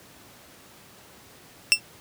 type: tone with exponential decay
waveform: 20% pulse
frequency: 2700 Hz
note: E7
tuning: 41 cents sharp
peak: -5 dBFS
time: 1.72-1.8 s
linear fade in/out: 0 ms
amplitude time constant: 17 ms
effects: pink hiss -50 dBFS RMS until 2 s + high-pass 100 Hz 12 dB/octave